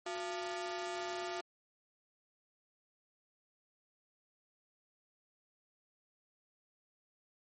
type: ring-modulated tone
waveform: sawtooth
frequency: 523.3 Hz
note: C5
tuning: in tune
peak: -31 dBFS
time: 0.06-1.41 s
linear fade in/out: 5 ms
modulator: 160 Hz
effects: low-pass 12000 Hz 12 dB/octave + MP3 32 kbps